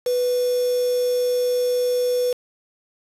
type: tone with quantisation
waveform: sine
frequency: 493.9 Hz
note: B4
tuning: in tune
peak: -18 dBFS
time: 0.06-2.33 s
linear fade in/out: 5 ms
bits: 5
effects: resampled to 32000 Hz